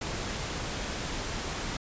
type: noise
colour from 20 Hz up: pink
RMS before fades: -34 dBFS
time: 0.01-1.77 s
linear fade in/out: 5 ms
effects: resampled to 16000 Hz